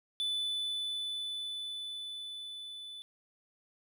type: tone with level ramp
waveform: triangle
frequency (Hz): 3492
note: A7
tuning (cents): -14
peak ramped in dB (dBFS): -29 to -42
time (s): 0.2-3.02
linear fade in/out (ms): 0
effects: none